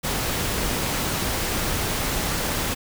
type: noise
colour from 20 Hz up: pink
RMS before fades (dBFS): -25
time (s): 0.03-2.75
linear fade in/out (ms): 20
effects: none